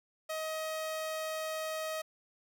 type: tone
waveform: sawtooth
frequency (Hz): 631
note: D#5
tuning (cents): +24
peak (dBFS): -31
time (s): 0.29-2.02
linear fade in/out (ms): 10
effects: none